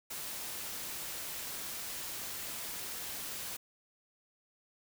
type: noise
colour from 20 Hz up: white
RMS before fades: -41 dBFS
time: 0.1-3.57 s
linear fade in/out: 10 ms
effects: none